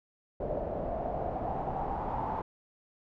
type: noise with low-pass filter sweep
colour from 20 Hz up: pink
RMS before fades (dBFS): -34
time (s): 0.4-2.42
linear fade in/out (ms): 5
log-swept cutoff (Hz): 590 to 910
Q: 5.3
effects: none